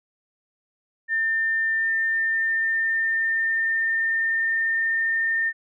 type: tone with pitch glide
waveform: sine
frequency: 1800 to 1813.6 Hz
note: A6 to A#6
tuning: +39 to -48 cents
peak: -20 dBFS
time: 1.08-5.53 s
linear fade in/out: 50 ms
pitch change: +13 cents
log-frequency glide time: 1.57-5.12 s
effects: none